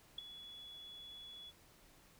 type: tone with ADSR envelope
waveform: sine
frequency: 3394 Hz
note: G#7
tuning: 37 cents sharp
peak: -36 dBFS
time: 0.18-1.52 s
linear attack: 6 ms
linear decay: 7 ms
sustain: -14 dB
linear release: 33 ms
effects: pink hiss -65 dBFS RMS until 2.19 s